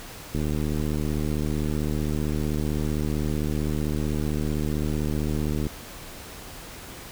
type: click train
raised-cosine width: 3 ms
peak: -15 dBFS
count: 403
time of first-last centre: 0.35-5.667 s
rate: 75.6 Hz
effects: pink hiss -41 dBFS RMS until 7.11 s

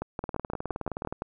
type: two click trains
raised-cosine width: 1 ms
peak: -17 / -18 dBFS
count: 8 / 18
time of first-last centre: 0.02-1.221 / 0.24-1.125 s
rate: 5.83 / 19.2 Hz
effects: none

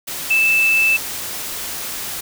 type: tone in noise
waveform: sine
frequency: 2637 Hz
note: E7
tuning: in tune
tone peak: -12 dBFS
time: 0.3-0.97 s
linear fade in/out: 10 ms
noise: white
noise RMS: -27 dBFS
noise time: 0.07-2.21 s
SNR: +12 dB
effects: none

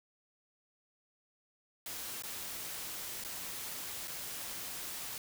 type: noise with dropouts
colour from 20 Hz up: white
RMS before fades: -42 dBFS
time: 1.86-5.18 s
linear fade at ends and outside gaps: 2 ms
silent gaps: 2.223-2.235 / 3.239-3.247 / 4.075-4.079 s
effects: none

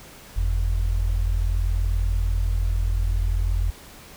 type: tone pair together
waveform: sine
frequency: 45.89 / 86.4 Hz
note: F#1 / F2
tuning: -14 / -18 cents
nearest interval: major seventh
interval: 1096 cents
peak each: -20 / -26 dBFS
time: 0.36-3.71 s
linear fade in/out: 10 ms
effects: pink hiss -45 dBFS RMS until 4.16 s

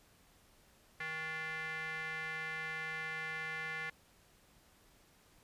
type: tone with band-pass filter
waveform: square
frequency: 158.5 Hz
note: D#3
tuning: 32 cents sharp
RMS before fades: -41 dBFS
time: 1-3.9 s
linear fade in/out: 5 ms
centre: 1900 Hz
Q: 4.9
effects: pink hiss -66 dBFS RMS until 5.43 s + resampled to 32000 Hz

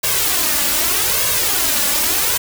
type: noise with flanger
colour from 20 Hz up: white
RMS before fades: -17 dBFS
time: 0.03-2.38 s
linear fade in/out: 10 ms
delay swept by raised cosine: 1.8 to 3.5 ms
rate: 0.82 Hz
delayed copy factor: +0.7
effects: none

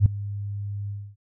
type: tone with ADSR envelope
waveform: sine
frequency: 101.4 Hz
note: G#2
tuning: 41 cents flat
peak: -9 dBFS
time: 0-1.16 s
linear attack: 58 ms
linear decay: 4 ms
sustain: -19 dB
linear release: 270 ms
effects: none

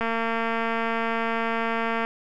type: click train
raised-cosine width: 0.5 ms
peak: -12 dBFS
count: 466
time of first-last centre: 0.01-2.049 s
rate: 228 Hz
effects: none

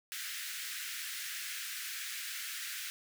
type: high-pass noise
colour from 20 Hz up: pink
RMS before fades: -41 dBFS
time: 0.12-2.9 s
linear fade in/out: 0 ms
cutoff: 1500 Hz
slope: 48 dB/octave
effects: none

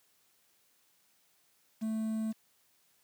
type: tone with quantisation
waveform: triangle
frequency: 220 Hz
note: A3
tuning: in tune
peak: -29 dBFS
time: 1.81-2.33 s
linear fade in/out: 20 ms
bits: 9
effects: white hiss -70 dBFS RMS until 3.03 s + high-pass 80 Hz 12 dB/octave

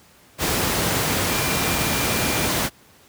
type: tone in noise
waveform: sine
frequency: 2385 Hz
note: D7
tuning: 26 cents sharp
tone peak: -31 dBFS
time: 1.27-2.49 s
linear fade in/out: 50 ms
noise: pink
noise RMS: -21 dBFS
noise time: 0.38-2.7 s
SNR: -13 dB
effects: pink hiss -52 dBFS RMS until 3.08 s + high-pass 80 Hz 12 dB/octave

